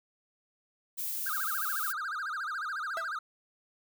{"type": "noise", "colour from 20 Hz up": "violet", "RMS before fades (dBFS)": -35, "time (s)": [0.97, 1.93], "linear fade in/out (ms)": 20}
{"type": "tone with vibrato", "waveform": "triangle", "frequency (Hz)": 1396.9, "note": "F6", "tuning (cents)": 0, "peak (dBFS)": -31, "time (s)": [1.26, 3.19], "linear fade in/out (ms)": 5, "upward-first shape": "sine", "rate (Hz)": 14, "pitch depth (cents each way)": 260}
{"type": "tone with exponential decay", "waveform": "45% pulse", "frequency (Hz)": 659.3, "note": "E5", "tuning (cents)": 0, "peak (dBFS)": -32, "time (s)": [2.97, 3.1], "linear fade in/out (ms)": 1, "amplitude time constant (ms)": 28}
{"effects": []}